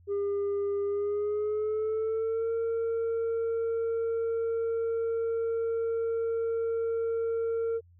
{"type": "tone with pitch glide", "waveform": "sine", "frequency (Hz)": [402.9, 457.5], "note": ["G4", "A#4"], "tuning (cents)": [48, -32], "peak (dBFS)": -24, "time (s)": [0.07, 7.81], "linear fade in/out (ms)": 50, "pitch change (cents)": 220, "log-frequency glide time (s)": [0.84, 2.52], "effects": ["tanh soft clip ceiling -26 dBFS", "added 87 Hz sine -55 dBFS peak until 7.99 s"]}